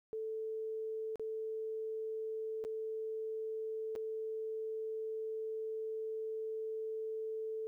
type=tone with dropouts; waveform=sine; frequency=440 Hz; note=A4; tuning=in tune; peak=-37 dBFS; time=0.13-7.67 s; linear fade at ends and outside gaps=0 ms; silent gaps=1.157-1.196 / 2.64-2.649 / 3.953-3.96 s; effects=13-bit